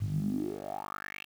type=tone with band-pass filter sweep; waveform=10% pulse; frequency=49.93 Hz; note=G1; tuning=33 cents sharp; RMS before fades=-35 dBFS; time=0-1.25 s; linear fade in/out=20 ms; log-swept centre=100 to 2900 Hz; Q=7.5; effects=9-bit